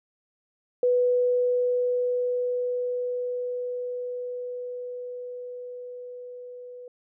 sine tone with level ramp, 493.9 Hz, B4, in tune, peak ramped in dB -18 to -39 dBFS, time 0.83-6.88 s, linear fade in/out 2 ms, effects none

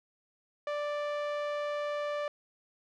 sawtooth tone with low-pass filter, 587.3 Hz, D5, in tune, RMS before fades -34 dBFS, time 0.67-2.28 s, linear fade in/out 2 ms, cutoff 2700 Hz, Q 0.53, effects none

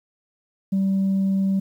sine tone, 193.5 Hz, G3, 22 cents flat, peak -16 dBFS, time 0.72-1.6 s, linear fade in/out 10 ms, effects tanh soft clip ceiling -16 dBFS + 9-bit

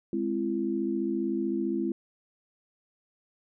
sine chord, Ab augmented, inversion none, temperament equal with one note detuned, 207.7 / 261.6 / 337.1 Hz, Ab3 / C4 / E4, 0 / 0 / +39 cents, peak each -32 / -32 / -29 dBFS, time 0.13-1.92 s, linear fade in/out 2 ms, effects none

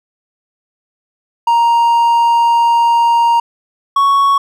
triangle tone pair in turn, 935 / 1111.9 Hz, A#5 / C#6, +5 / +5 cents, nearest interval minor third, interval 300 cents, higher second, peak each -6 dBFS, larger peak neither, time 1.47-3.4 / 3.96-4.38 s, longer first, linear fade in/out 5 ms, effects none

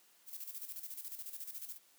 violet noise with tremolo, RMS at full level -44 dBFS, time 0.26-1.79 s, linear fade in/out 50 ms, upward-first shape square, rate 14 Hz, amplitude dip 65%, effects white hiss -67 dBFS RMS until 1.98 s + high-pass 200 Hz 12 dB/octave

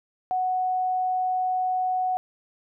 sine tone, 740 Hz, F#5, in tune, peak -22 dBFS, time 0.31-2.17 s, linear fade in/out 0 ms, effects none

